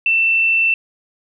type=tone; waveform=sine; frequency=2677 Hz; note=E7; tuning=26 cents sharp; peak=-12 dBFS; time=0.06-0.74 s; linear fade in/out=2 ms; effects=none